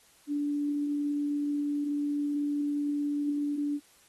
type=tone; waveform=sine; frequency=290.5 Hz; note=D4; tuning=19 cents flat; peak=-27 dBFS; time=0.27-3.8 s; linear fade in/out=50 ms; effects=white hiss -61 dBFS RMS until 4.08 s + AAC 32 kbps